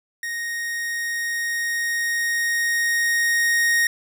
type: tone with level ramp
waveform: 45% pulse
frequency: 1864.7 Hz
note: A#6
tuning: in tune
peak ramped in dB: -26 to -16 dBFS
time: 0.23-3.87 s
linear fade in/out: 2 ms
effects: none